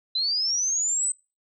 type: linear sweep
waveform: sine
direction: up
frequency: 3968 to 8160 Hz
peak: -22 dBFS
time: 0.15-1.12 s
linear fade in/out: 5 ms
effects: noise-tail reverb RT60 0.3 s tail -24 dB re dry